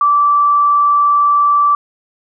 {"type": "tone", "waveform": "sine", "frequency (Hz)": 1163, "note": "D6", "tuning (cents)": -17, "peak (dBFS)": -8, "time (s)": [0.01, 1.75], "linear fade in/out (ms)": 2, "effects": []}